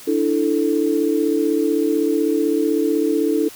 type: chord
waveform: sine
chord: D suspended second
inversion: none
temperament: equal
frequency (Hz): 293.7 / 329.6 / 440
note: D4 / E4 / A4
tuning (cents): 0 / 0 / 0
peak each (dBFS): -20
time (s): 0.07-3.49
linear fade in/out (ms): 10
effects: white hiss -40 dBFS RMS until 3.55 s